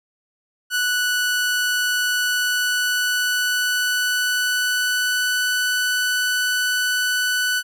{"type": "tone with pitch glide", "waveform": "sawtooth", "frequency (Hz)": [1480, 1492], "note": ["F#6", "F#6"], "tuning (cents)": [0, 14], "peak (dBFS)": -15, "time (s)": [0.7, 7.63], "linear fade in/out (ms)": 50, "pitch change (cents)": 14, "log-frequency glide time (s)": [2.11, 5.37], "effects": []}